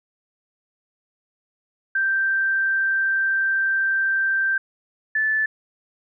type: tone pair in turn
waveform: sine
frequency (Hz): 1568 / 1745.6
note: G6 / A6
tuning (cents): 0 / -14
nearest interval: major second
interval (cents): 186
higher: second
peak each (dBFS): -18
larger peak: neither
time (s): 1.95-4.58 / 5.15-5.46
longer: first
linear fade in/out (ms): 5
effects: none